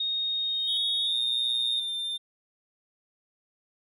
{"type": "tone", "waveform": "sine", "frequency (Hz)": 3719, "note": "A#7", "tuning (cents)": -5, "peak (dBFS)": -26, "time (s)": [0, 1.8], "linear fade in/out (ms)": 5}
{"type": "tone with exponential growth", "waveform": "triangle", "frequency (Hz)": 3136, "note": "G7", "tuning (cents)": 0, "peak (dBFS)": -33, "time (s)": [0.12, 0.77], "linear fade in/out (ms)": 0, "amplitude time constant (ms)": 140}
{"type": "tone with pitch glide", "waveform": "triangle", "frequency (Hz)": [3376, 3597], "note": ["G#7", "A7"], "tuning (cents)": [28, 37], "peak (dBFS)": -28, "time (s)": [0.67, 2.18], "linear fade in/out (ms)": 20, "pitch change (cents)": 109, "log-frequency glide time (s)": [1.01, 1.15]}
{"effects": []}